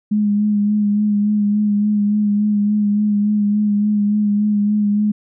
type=tone with vibrato; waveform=sine; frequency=207.7 Hz; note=G#3; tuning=in tune; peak=-13 dBFS; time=0.11-5.12 s; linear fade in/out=10 ms; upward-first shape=sine; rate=3.5 Hz; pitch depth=27 cents each way; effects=none